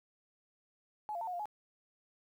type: tone with pitch steps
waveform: sine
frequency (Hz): 848 / 691 / 897 / 725 / 700 / 842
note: G#5 / F5 / A5 / F#5 / F5 / G#5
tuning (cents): +36 / -19 / +33 / -35 / +4 / +24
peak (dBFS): -36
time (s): 1.09-1.456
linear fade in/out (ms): 0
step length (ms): 61
effects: 11-bit